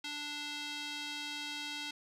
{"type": "tone with band-pass filter", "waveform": "square", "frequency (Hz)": 293.7, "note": "D4", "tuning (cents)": 0, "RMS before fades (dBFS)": -41, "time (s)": [0.04, 1.91], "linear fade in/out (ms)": 5, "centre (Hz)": 3600, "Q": 1.7, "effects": []}